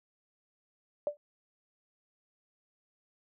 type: tone with exponential decay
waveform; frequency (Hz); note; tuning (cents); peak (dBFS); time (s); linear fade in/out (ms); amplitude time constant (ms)
sine; 587.3; D5; 0; -24; 1.07-1.17; 1; 21
effects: none